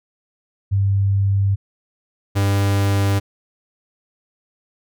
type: tone pair in turn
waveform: sine / 45% pulse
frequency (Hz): 98.7 / 99.56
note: G2 / G2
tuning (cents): +12 / +27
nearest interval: unison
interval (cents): 15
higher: second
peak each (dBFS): -14 / -15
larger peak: first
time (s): 0.71-1.56 / 2.35-3.2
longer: neither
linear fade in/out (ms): 20
effects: none